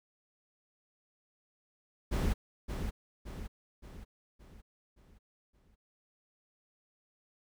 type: noise with echo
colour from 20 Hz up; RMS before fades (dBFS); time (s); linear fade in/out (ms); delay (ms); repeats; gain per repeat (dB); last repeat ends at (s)
brown; -30; 2.11-2.34; 20; 570; 6; -6; 5.76
effects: none